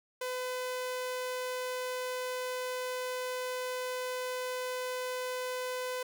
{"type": "tone", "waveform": "sawtooth", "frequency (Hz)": 505, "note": "B4", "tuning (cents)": 39, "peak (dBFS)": -30, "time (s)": [0.21, 6.03], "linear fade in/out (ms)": 5, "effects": []}